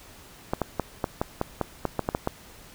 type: clicks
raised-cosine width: 1 ms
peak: -10 dBFS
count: 12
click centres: 0.535 / 0.617 / 0.797 / 1.042 / 1.215 / 1.414 / 1.613 / 1.853 / 1.993 / 2.089 / 2.149 / 2.274 s
effects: pink hiss -49 dBFS RMS until 2.74 s